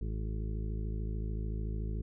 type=harmonic tone; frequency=53.6 Hz; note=A1; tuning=45 cents flat; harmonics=1 / 2 / 3 / 4 / 6 / 7 / 8; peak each=-34 / -40 / -44 / -46 / -50 / -51 / -52 dBFS; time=0.01-2.02 s; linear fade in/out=5 ms; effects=none